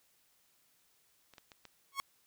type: clicks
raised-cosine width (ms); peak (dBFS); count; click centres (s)
0.2; -38 / -34 / -35 / -33; 4; 1.337 / 1.382 / 1.518 / 1.653
type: tone with exponential growth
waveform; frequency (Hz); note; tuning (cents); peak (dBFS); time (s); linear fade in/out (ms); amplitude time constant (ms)
sawtooth; 1100; C#6; -14; -26; 1.92-2; 0; 17
effects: white hiss -71 dBFS RMS until 2.26 s